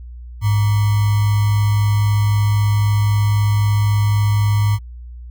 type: tone with sample-and-hold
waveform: sine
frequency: 103.83 Hz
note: G#2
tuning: in tune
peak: -12 dBFS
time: 0.41-4.79 s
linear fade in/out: 50 ms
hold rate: 1050 Hz
effects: added 60 Hz sine -31 dBFS peak until 5.3 s